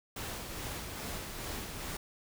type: noise with tremolo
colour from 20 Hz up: pink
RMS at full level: -39 dBFS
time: 0.16-1.97 s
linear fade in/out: 5 ms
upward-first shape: sine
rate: 2.4 Hz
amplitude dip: 35%
effects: none